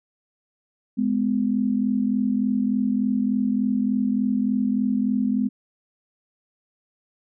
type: tone pair together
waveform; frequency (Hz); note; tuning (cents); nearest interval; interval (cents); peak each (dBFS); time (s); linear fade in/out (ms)
sine; 209.5 / 252.9; G#3 / B3; +15 / +41; minor third; 326; -22 / -22; 0.97-5.49; 20
effects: none